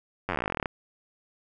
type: slowing click train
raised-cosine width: 0.5 ms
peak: -13 dBFS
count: 21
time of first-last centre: 0.29-0.658 s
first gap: 10 ms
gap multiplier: 1.06
effects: none